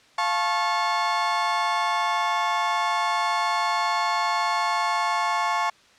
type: chord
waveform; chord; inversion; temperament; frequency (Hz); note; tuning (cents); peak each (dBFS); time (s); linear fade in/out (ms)
35% pulse; F augmented; none; just; 698.5 / 873.1 / 1091.3; F5 / A5 / C#6; 0 / -14 / -27; -27 / -24 / -23; 0.18-5.7; 5
effects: white hiss -55 dBFS RMS until 5.98 s + low-pass 5000 Hz 12 dB/octave